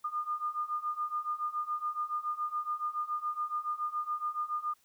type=beating tone pair; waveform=sine; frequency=1211 / 1218.1 Hz; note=D#6 / D#6; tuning=-47 / -37 cents; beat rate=7.1 Hz; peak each=-36 / -34 dBFS; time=0.04-4.74 s; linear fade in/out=10 ms; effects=white hiss -69 dBFS RMS until 4.84 s

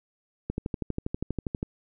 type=click train; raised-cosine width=3 ms; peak=-16 dBFS; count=15; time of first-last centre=0.5-1.629 s; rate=12.4 Hz; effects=none

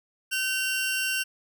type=tone pair together; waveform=sawtooth; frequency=1531 / 2763 Hz; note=G6 / F7; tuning=-41 / -19 cents; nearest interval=minor seventh; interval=1022 cents; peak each=-26 / -24 dBFS; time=0.31-1.24 s; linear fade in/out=20 ms; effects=none

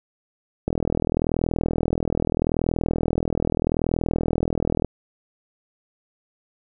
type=click train; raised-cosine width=2 ms; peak=-8 dBFS; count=171; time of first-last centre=0.68-4.847 s; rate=40.8 Hz; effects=none

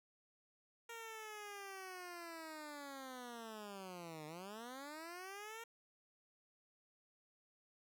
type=linear two-way sweep; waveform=10% pulse; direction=down then up; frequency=466.2 to 149.7 to 466.2 Hz; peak=-40 dBFS; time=0.89-5.64 s; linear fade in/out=5 ms; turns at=4.26 s; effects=none

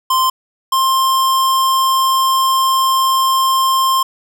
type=tone pair in turn; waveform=square; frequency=1042 / 1056.5 Hz; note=C6 / C6; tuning=-7 / +16 cents; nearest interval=unison; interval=23 cents; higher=second; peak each=-12 dBFS; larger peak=neither; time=0.1-0.3 / 0.72-4.03 s; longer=second; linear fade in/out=5 ms; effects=none

